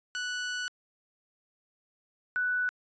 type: tone pair in turn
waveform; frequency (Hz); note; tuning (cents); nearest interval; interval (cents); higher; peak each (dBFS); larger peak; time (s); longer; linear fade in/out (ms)
sawtooth / sine; 1480 / 1485.7; F#6 / F#6; 0 / +7; unison; 7; second; -28 / -26; second; 0.15-0.68 / 2.36-2.69; first; 0
effects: resampled to 16000 Hz